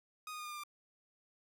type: tone with pitch steps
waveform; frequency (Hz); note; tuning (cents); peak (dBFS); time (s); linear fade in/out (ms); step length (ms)
sawtooth; 1244.5 / 1233.1 / 1221.7 / 1210.5 / 1199.3 / 1188.3; D#6 / D#6 / D#6 / D#6 / D6 / D6; 0 / -16 / -32 / -48 / +36 / +20; -39; 0.27-0.636; 2; 61
effects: none